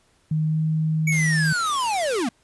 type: tone with pitch glide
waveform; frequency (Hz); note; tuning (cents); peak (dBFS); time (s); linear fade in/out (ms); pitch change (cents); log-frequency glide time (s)
sine; 155.8 to 157.43; D#3 to D#3; +3 to +21; -19; 0.31-1.53; 5; +18; 0.47-0.58
type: linear sweep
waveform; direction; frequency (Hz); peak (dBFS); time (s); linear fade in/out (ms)
square; down; 2278 to 211.8; -22; 1.07-2.29; 5
type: noise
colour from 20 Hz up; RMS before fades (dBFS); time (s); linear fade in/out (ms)
white; -36; 1.12-2.23; 2
effects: pink hiss -62 dBFS RMS until 2.43 s + resampled to 24000 Hz